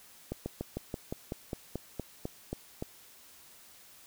slowing click train, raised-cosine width 2 ms, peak -21 dBFS, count 13, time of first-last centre 0.32-2.824 s, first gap 140 ms, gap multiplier 1.07, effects white hiss -56 dBFS RMS until 4.06 s

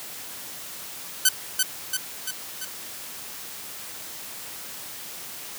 5% pulse tone with echo, 1519 Hz, F#6, 45 cents sharp, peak -3 dBFS, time 1.25-1.29 s, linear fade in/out 5 ms, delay 340 ms, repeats 4, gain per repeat -4 dB, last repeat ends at 2.65 s, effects white hiss -38 dBFS RMS until 5.58 s + high-pass 80 Hz 12 dB/octave

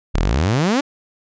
sawtooth exponential sweep, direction up, 32.6 to 298.3 Hz, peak -11 dBFS, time 0.14-0.81 s, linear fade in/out 10 ms, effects resampled to 16000 Hz

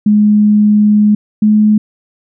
sine tone pair in turn, 209.6 / 212.5 Hz, G#3 / G#3, +16 / +40 cents, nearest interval unison, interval 24 cents, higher second, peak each -5 dBFS, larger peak neither, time 0.06-1.15 / 1.42-1.78 s, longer first, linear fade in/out 5 ms, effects none

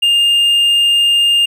triangle tone, 2813 Hz, F7, 12 cents sharp, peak -7 dBFS, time 0.02-1.46 s, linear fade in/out 10 ms, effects none

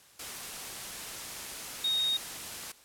sine tone in noise, 3729 Hz, A#7, in tune, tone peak -26 dBFS, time 1.84-2.17 s, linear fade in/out 5 ms, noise white, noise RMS -40 dBFS, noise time 0.19-2.72 s, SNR +11 dB, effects white hiss -58 dBFS RMS until 2.84 s + low-pass 12000 Hz 12 dB/octave

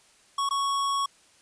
square tone with dropouts, 1110 Hz, C#6, 2 cents sharp, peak -25 dBFS, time 0.38-1.06 s, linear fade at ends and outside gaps 5 ms, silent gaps 0.491-0.508 s, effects white hiss -59 dBFS RMS until 1.41 s + resampled to 22050 Hz

